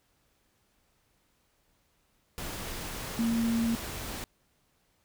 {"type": "tone in noise", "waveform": "sine", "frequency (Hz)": 230.1, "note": "A#3", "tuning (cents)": -22, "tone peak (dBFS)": -25, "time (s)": [3.19, 3.75], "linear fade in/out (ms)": 0, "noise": "pink", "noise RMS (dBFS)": -38, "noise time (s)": [2.38, 4.24], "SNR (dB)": 10, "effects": ["pink hiss -71 dBFS RMS until 5.04 s"]}